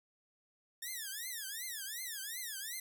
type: tone with vibrato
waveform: 5% pulse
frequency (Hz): 1794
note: A6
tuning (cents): +33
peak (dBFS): -30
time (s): 0.82-2.8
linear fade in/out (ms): 5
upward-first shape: triangle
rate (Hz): 2.7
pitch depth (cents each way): 290
effects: none